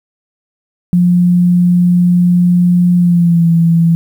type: tone with pitch glide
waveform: sine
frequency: 176.9 to 166.97 Hz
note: F3 to E3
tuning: +23 to +23 cents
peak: -6 dBFS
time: 0.93-3.95 s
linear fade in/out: 0 ms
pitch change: -100 cents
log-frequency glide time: 2.96-3.48 s
effects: 7-bit